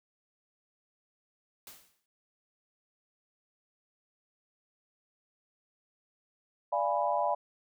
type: noise with exponential decay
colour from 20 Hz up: white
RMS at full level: -46 dBFS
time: 1.67-2.06 s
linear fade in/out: 1 ms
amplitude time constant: 84 ms
type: chord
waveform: sine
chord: D diminished seventh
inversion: none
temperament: equal with one note detuned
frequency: 587.3 / 686.5 / 830.6 / 987.8 Hz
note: D5 / F5 / Ab5 / Cb6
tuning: 0 / -30 / 0 / 0 cents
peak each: -32 dBFS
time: 6.72-7.35 s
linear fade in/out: 10 ms
effects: none